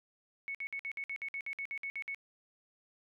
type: tone bursts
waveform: sine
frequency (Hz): 2211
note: C#7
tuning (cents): -5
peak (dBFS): -36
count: 14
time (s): 0.48-2.146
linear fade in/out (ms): 0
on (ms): 67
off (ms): 56
effects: none